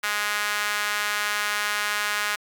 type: tone with high-pass filter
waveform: sawtooth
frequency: 207.7 Hz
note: G#3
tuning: in tune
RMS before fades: -26 dBFS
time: 0.03-2.36 s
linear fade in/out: 10 ms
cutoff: 1500 Hz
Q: 1.7
effects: Opus 48 kbps